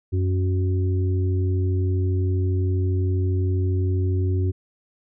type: harmonic tone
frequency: 92.5 Hz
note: F#2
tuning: in tune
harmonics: 1 / 3 / 4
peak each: -19 / -32 / -30 dBFS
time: 0.12-4.52 s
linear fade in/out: 20 ms
effects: none